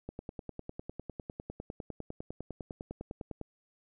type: click train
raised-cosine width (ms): 2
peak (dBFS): -26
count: 34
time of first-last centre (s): 0.09-3.413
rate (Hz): 9.93
effects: none